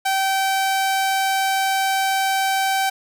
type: tone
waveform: sawtooth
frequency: 773 Hz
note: G5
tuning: 24 cents flat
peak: -14 dBFS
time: 0.05-2.9 s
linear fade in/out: 10 ms
effects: none